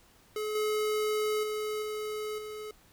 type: tone with level steps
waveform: square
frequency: 426.7 Hz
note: G#4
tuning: 47 cents sharp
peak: -32 / -28 / -32 / -34 / -39 dBFS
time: 0.36-2.71 s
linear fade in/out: 2 ms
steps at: 0.55 / 1.43 / 1.82 / 2.38 s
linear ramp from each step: 5 ms
effects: pink hiss -61 dBFS RMS until 2.92 s